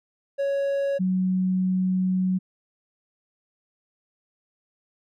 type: tone pair in turn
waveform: triangle / sine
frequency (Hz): 556 / 185.54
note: C#5 / F#3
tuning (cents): +5 / +5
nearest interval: octave + perfect fifth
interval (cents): 1900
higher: first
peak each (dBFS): -20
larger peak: neither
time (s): 0.38-0.99 / 0.99-2.39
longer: second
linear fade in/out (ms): 20
effects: none